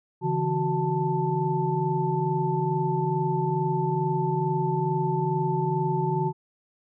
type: tone cluster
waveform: sine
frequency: 141.5 / 163.8 / 371 / 883 Hz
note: C#3 / E3 / F#4 / A5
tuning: +36 / -11 / +5 / +6 cents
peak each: -28 dBFS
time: 0.21-6.33 s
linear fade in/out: 50 ms
effects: none